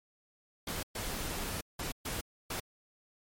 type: noise bursts at uneven times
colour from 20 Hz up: pink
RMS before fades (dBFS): -37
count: 5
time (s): 0.67-0.83 / 0.95-1.61 / 1.79-1.92 / 2.05-2.21 / 2.5-2.6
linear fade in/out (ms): 5
effects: MP3 64 kbps